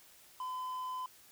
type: tone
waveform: triangle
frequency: 1016 Hz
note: B5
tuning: 49 cents sharp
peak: -35 dBFS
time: 0.4-1.06 s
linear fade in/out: 2 ms
effects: white hiss -60 dBFS RMS until 1.31 s